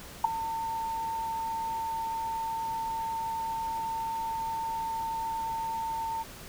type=tone with ADSR envelope; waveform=sine; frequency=902 Hz; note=A5; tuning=43 cents sharp; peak=-15 dBFS; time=0.24-6.24 s; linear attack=7 ms; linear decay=8 ms; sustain=-15 dB; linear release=27 ms; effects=pink hiss -46 dBFS RMS until 6.48 s